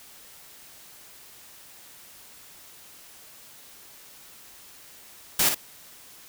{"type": "noise with echo", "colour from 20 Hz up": "white", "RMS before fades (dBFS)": -21, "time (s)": [5.39, 5.49], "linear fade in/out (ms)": 5, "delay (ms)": 57, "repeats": 1, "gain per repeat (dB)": -6, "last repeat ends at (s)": 5.547, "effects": ["white hiss -49 dBFS RMS until 6.28 s"]}